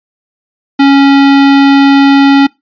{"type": "tone", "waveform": "square", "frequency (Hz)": 277.2, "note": "C#4", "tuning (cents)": 0, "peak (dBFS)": -3, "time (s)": [0.79, 2.47], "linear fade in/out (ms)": 10, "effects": ["noise-tail reverb RT60 0.2 s tail -23 dB re dry", "resampled to 11025 Hz"]}